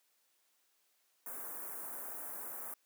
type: band-stop noise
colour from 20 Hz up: white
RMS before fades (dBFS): -44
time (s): 1.26-2.74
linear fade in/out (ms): 2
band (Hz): 1500 to 10000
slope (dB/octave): 24
effects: white hiss -75 dBFS RMS until 2.85 s + high-pass 300 Hz 12 dB/octave